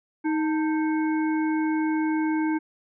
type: harmonic tone with a mistuned harmonic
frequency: 313.2 Hz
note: D#4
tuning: 11 cents sharp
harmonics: 1 / 3 / 5 / 7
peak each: -22 / -32 / -36 / -39 dBFS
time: 0.24-2.59 s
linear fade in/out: 20 ms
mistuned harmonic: 3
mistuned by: -81 cents
effects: none